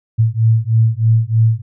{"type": "beating tone pair", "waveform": "sine", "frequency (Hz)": [111, 114.2], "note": ["A2", "A#2"], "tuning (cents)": [16, -35], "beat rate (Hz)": 3.2, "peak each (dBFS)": -13, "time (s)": [0.18, 1.62], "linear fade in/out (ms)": 20, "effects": []}